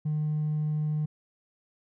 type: tone with hard clipping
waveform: sine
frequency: 152.2 Hz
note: D#3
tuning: 38 cents flat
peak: -26 dBFS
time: 0.05-1.06 s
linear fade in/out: 10 ms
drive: 1 dB
effects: none